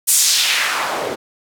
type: noise with band-pass filter sweep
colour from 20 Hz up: white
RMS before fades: -17 dBFS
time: 0.07-1.16 s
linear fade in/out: 20 ms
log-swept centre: 10000 to 380 Hz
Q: 1.5
effects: none